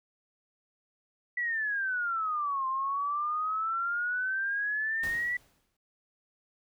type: exponential two-way sweep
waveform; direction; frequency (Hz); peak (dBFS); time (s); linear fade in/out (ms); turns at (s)
sine; down then up; 1970 to 1046.5 to 1970; -28; 1.37-5.37; 5; 2.67
type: noise with exponential decay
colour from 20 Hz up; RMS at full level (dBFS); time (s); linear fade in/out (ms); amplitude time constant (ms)
pink; -41; 5.03-5.77; 5; 160
effects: none